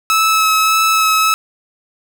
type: tone with vibrato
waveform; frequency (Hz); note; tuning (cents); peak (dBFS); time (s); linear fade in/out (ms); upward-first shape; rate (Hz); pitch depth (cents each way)
sawtooth; 1298; E6; -27; -7; 0.1-1.34; 0; sine; 1.7; 13
effects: none